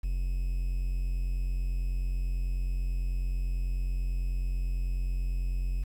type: tone with quantisation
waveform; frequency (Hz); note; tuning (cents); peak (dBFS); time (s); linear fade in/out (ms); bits
triangle; 44.58; F1; +36; -25; 0.03-5.84; 10; 9
effects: none